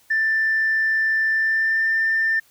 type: tone with pitch glide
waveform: sine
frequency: 1773 to 1791.5 Hz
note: A6 to A6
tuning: +13 to +31 cents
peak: -16 dBFS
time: 0.1-2.4 s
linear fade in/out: 10 ms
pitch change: +18 cents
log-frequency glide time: 1.32-1.87 s
effects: tanh soft clip ceiling -13 dBFS + white hiss -57 dBFS RMS until 2.5 s